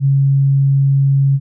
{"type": "tone", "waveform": "sine", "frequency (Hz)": 137.7, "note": "C#3", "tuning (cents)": -11, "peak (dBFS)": -9, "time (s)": [0, 1.4], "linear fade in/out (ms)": 50, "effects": []}